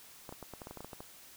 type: clicks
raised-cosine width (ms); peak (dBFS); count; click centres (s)
1; -30; 12; 0.292 / 0.325 / 0.427 / 0.537 / 0.618 / 0.671 / 0.71 / 0.773 / 0.806 / 0.846 / 0.932 / 1.005
effects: white hiss -55 dBFS RMS until 1.36 s